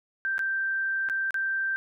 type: tone with dropouts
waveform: sine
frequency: 1568 Hz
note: G6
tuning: in tune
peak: -25 dBFS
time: 0.25-1.76 s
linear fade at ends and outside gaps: 0 ms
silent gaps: 0.381-0.392 / 1.088-1.098 / 1.307-1.343 s
effects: none